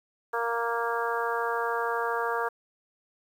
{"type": "harmonic tone", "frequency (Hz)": 233.1, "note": "A#3", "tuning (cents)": 0, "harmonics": [2, 3, 4, 5, 6, 7], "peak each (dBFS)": [-31, -35, -32, -33, -35, -35], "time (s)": [0.33, 2.49], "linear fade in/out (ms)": 10, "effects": ["9-bit"]}